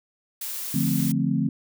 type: noise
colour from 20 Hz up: blue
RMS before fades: -32 dBFS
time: 0.41-1.12 s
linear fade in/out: 5 ms
type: chord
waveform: sine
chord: D minor seventh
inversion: none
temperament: equal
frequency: 146.83 / 174.61 / 220 / 261.6 Hz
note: D3 / F3 / A3 / C4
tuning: 0 / 0 / 0 / 0 cents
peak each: -26 dBFS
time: 0.74-1.49 s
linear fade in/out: 5 ms
effects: none